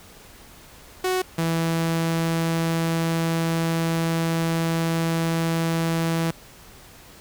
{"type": "tone pair in turn", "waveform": "sawtooth", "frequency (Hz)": [370, 164.82], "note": ["F#4", "E3"], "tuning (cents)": [0, 0], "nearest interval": "octave + major second", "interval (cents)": 1400, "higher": "first", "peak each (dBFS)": -17, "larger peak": "neither", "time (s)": [[1.04, 1.22], [1.38, 6.31]], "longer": "second", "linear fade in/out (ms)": 5, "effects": ["pink hiss -47 dBFS RMS until 7.2 s"]}